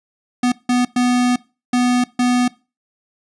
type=tone bursts at uneven times; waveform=square; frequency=246.9 Hz; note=B3; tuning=in tune; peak=-14 dBFS; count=5; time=0.43-0.52 / 0.69-0.85 / 0.96-1.36 / 1.73-2.04 / 2.19-2.48 s; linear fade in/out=5 ms; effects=noise-tail reverb RT60 0.3 s tail -21 dB re dry + resampled to 22050 Hz